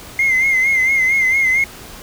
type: tone with vibrato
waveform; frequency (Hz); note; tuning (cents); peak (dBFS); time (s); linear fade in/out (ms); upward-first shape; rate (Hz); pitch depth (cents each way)
triangle; 2100; C7; +6; -9; 0.19-1.64; 2; sine; 4.4; 57
effects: tanh soft clip ceiling -8 dBFS + pink hiss -36 dBFS RMS until 2.02 s